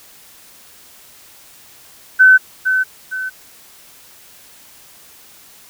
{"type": "tone with echo", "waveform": "sine", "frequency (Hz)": 1520, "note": "F#6", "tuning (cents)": 46, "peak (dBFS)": -4, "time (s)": [2.19, 2.38], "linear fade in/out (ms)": 20, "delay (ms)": 460, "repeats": 2, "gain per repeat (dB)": -8, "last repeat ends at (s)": 3.3, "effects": ["white hiss -44 dBFS RMS until 5.69 s"]}